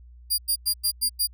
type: tone bursts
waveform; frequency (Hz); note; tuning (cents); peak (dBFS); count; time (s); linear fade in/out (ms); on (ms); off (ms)
15% pulse; 4800; D8; +37; -14; 6; 0.3-1.273; 20; 83; 95
effects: added 60 Hz sine -45 dBFS peak until 1.33 s